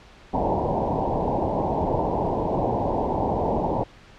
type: low-pass noise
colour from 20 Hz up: white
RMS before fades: -24 dBFS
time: 0.33-3.84 s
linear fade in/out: 10 ms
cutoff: 960 Hz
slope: 96 dB/octave
effects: pink hiss -49 dBFS RMS until 4.18 s + low-pass 4000 Hz 12 dB/octave